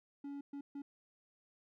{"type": "tone bursts at uneven times", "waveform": "triangle", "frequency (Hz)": 282.4, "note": "C#4", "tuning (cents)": 32, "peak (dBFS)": -40, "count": 3, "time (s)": [[0.24, 0.41], [0.53, 0.61], [0.75, 0.82]], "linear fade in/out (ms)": 5, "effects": []}